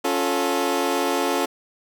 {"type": "chord", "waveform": "20% pulse", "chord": "Db augmented", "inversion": "none", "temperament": "equal with one note detuned", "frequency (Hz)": [277.2, 353.9, 440], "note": ["Db4", "F4", "A4"], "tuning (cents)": [0, 23, 0], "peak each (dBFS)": -20, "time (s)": [0.04, 1.46], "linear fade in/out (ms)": 10, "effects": []}